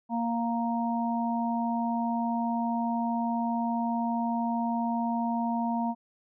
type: harmonic tone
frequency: 233.1 Hz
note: A#3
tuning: in tune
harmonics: 1 / 3 / 4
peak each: -28 / -33 / -32 dBFS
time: 0.09-5.95 s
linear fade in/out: 50 ms
effects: none